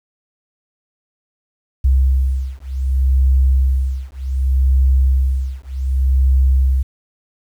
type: beating tone pair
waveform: sine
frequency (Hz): 65.5 / 66.16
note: C2 / C2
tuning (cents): +2 / +20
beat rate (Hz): 0.66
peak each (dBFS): -15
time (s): 1.84-6.83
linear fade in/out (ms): 10
effects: 8-bit